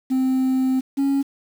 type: tone pair in turn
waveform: sine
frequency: 260.7 / 276.2 Hz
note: C4 / C#4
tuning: -6 / -6 cents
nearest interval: minor second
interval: 100 cents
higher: second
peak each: -14 dBFS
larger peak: neither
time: 0.1-0.81 / 0.97-1.23 s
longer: first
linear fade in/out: 20 ms
effects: tanh soft clip ceiling -16 dBFS + 7-bit